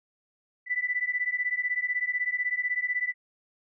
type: beating tone pair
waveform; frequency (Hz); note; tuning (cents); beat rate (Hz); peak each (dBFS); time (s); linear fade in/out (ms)
sine; 1975.5 / 1991.5; B6 / B6; 0 / +14; 16; -29; 0.66-3.14; 50
effects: none